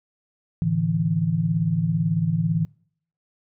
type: chord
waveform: sine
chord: A suspended fourth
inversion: none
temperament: equal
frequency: 110 / 146.83 / 164.81 Hz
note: A2 / D3 / E3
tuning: 0 / 0 / 0 cents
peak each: -27 / -26 / -21 dBFS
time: 0.62-2.65 s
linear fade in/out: 0 ms
effects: noise-tail reverb RT60 0.6 s tail -25 dB re dry